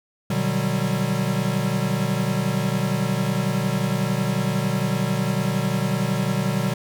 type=chord; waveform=square; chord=G major seventh; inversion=first; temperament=equal with one note detuned; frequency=123.47 / 150.26 / 185 / 196 Hz; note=B2 / D3 / F#3 / G3; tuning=0 / +40 / 0 / 0 cents; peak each=-27 dBFS; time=0.3-6.74 s; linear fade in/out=5 ms; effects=none